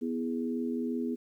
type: chord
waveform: sine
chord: E major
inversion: second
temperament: equal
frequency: 246.9 / 329.6 / 415.3 Hz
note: B3 / E4 / G#4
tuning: 0 / 0 / 0 cents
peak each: -31 / -37 / -37 dBFS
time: 0.01-1.16 s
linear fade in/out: 20 ms
effects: 11-bit